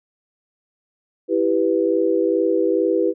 sine chord, E minor, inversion none, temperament equal, 329.6 / 392 / 493.9 Hz, E4 / G4 / B4, 0 / 0 / 0 cents, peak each -20 dBFS, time 1.28-3.14 s, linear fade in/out 50 ms, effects none

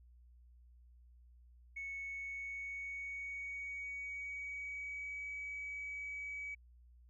sine tone with pitch glide, 2210 to 2276 Hz, C#7 to C#7, -6 to +45 cents, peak -40 dBFS, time 1.76-6.55 s, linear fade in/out 10 ms, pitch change +51 cents, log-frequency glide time 1.98-5.23 s, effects tanh soft clip ceiling -37 dBFS + added 60 Hz sine -59 dBFS peak until 7.09 s

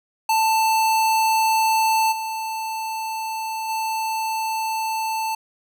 square tone with level steps, 885 Hz, A5, 10 cents sharp, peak -17 / -26 / -23 dBFS, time 0.29-5.35 s, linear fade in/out 5 ms, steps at 2.11 / 3.68 s, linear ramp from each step 20 ms, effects none

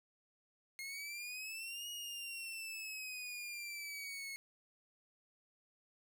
sawtooth exponential two-way sweep, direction up then down, 2142 to 2894 to 2176 Hz, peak -40 dBFS, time 0.79-4.36 s, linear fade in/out 0 ms, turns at 1.89 s, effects none

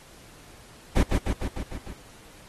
brown noise with echo, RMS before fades -18 dBFS, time 0.96-1.03 s, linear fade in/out 5 ms, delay 150 ms, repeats 6, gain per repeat -3 dB, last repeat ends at 1.93 s, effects pink hiss -51 dBFS RMS until 2.48 s + AAC 32 kbps

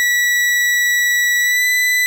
40% pulse tone with pitch glide, 1946 to 1991.5 Hz, B6 to B6, -26 to +14 cents, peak -12 dBFS, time 0-2.06 s, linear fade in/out 0 ms, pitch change +40 cents, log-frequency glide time 1.4-1.66 s, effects none

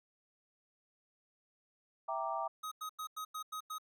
sine chord, E half-diminished seventh, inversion none, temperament equal, 659.3 / 784 / 932.3 / 1174.7 Hz, E5 / G5 / Bb5 / D6, 0 / 0 / 0 / 0 cents, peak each -40 dBFS, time 2.08-2.48 s, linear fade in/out 10 ms
square tone bursts, 1260 Hz, D#6, 21 cents sharp, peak -40 dBFS, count 7, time 2.63-3.784 s, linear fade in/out 10 ms, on 86 ms, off 92 ms
effects none

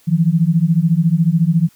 sine beating tone pair, 158.9 / 172.9 Hz, D#3 / F3, +37 / -17 cents, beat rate 14 Hz, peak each -14 dBFS, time 0.07-1.69 s, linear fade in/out 20 ms, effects white hiss -53 dBFS RMS until 1.75 s

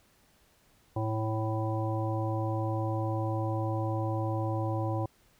harmonic tone, 110 Hz, A2, in tune, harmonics 1 / 3 / 5 / 7 / 9, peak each -30 / -35 / -37 / -38 / -40 dBFS, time 0.96-5.06 s, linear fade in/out 5 ms, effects pink hiss -65 dBFS RMS until 5.39 s

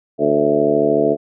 harmonic tone with a mistuned harmonic, 73.42 Hz, D2, in tune, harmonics 2 / 3 / 4 / 5 / 6 / 7 / 8 / 9, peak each -29 / -25 / -20 / -21 / -17 / -24 / -26 / -18 dBFS, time 0.18-1.17 s, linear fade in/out 50 ms, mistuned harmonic 8, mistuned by -42 cents, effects none

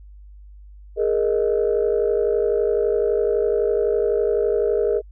sine chord, Ab suspended second, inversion none, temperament just, 415.3 / 467.2 / 623 Hz, Ab4 / Bb4 / Eb5, 0 / +4 / +2 cents, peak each -19 / -20 / -25 dBFS, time 0.96-5.02 s, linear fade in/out 50 ms, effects tanh soft clip ceiling -10 dBFS + added 50 Hz sine -40 dBFS peak until 5.11 s

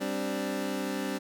25% pulse chord, G suspended fourth, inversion none, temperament equal, 196 / 261.6 / 293.7 Hz, G3 / C4 / D4, 0 / 0 / 0 cents, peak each -31 dBFS, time 0-1.19 s, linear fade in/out 20 ms, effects none

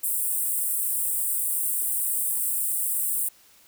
pink high-pass noise, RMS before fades -26 dBFS, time 0.03-3.29 s, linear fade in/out 10 ms, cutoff 8100 Hz, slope 96 dB/octave, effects white hiss -56 dBFS RMS until 3.67 s

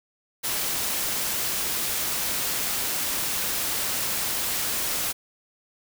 white noise, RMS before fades -27 dBFS, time 0.43-5.13 s, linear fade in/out 20 ms, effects none

